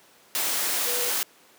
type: tone in noise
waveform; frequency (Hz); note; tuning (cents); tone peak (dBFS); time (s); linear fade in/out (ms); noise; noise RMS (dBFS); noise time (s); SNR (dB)
sine; 487.5; B4; -23; -32; 0.87-1.1; 0; white; -26; 0.35-1.23; -9
effects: pink hiss -55 dBFS RMS until 1.58 s + high-pass 300 Hz 12 dB/octave